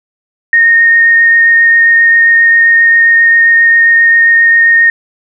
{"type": "tone with vibrato", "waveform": "sine", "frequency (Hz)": 1846, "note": "A#6", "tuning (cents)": -17, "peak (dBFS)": -3, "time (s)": [0.53, 4.9], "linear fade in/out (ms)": 2, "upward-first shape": "sine", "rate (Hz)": 7.5, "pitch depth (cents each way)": 9, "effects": []}